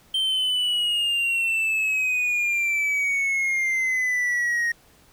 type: exponential sweep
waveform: triangle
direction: down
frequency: 3136 to 1864.7 Hz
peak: -19 dBFS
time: 0.14-4.72 s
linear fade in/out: 5 ms
effects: pink hiss -56 dBFS RMS until 5.12 s